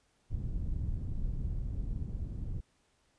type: low-pass noise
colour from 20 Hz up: pink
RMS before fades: -35 dBFS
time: 0.3-2.61 s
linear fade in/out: 20 ms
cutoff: 120 Hz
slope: 12 dB/octave
effects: pink hiss -72 dBFS RMS until 3.18 s + resampled to 22050 Hz